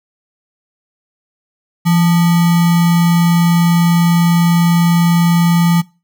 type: tone with sample-and-hold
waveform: sine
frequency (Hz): 170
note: F3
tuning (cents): -46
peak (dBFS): -8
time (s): 1.85-5.82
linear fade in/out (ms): 20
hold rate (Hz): 1050
effects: noise-tail reverb RT60 0.3 s tail -22 dB re dry